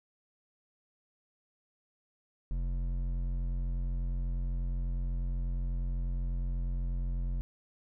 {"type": "tone with hard clipping", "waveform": "sine", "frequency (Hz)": 44.13, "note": "F1", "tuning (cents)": 19, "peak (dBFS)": -32, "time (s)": [2.51, 7.41], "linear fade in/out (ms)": 0, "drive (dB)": 9, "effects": []}